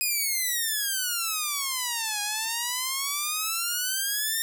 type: exponential two-way sweep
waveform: 5% pulse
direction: down then up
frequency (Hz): 2510 to 820 to 1837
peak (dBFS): -15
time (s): 0.01-4.42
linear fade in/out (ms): 0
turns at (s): 2.21
effects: none